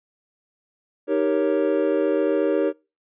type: chord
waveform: triangle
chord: Eb dominant seventh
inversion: none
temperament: equal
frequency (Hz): 311.1 / 392 / 466.2 / 554.4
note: Eb4 / G4 / Bb4 / Db5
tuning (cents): 0 / 0 / 0 / 0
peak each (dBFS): -22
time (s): 1.07-2.73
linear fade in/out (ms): 50
effects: noise-tail reverb RT60 0.3 s tail -25 dB re dry + resampled to 8000 Hz